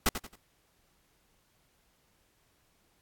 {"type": "noise with echo", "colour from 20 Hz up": "pink", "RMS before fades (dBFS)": -25, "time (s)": [0.06, 0.09], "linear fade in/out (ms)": 2, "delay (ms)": 89, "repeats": 3, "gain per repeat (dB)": -10, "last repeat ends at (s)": 0.357, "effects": ["pink hiss -70 dBFS RMS until 3.01 s", "AAC 64 kbps"]}